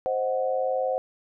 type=chord; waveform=sine; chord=C diminished; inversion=none; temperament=equal; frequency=523.3 / 622.3 / 740 Hz; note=C5 / Eb5 / Gb5; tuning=0 / 0 / 0 cents; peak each=-25 / -31 / -29 dBFS; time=0.06-0.98 s; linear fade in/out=0 ms; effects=none